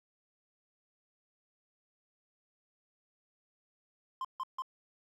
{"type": "tone bursts", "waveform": "triangle", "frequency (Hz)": 1046.5, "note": "C6", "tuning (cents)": 0, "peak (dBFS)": -32, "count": 3, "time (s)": [4.21, 4.621], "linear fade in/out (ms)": 2, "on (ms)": 37, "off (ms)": 150, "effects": []}